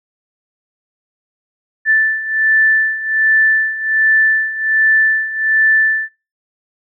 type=beating tone pair; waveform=sine; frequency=1760 / 1761.3 Hz; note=A6 / A6; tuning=0 / +1 cents; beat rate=1.3 Hz; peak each=-16 / -12 dBFS; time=1.85-6.09 s; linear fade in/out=50 ms; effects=noise-tail reverb RT60 0.3 s tail -23 dB re dry